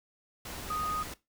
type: tone in noise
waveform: sine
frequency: 1243 Hz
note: D#6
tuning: 2 cents flat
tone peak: -31 dBFS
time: 0.7-1.03 s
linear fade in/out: 5 ms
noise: pink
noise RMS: -41 dBFS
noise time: 0.45-1.14 s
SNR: +7 dB
effects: noise-tail reverb RT60 0.2 s tail -17 dB re dry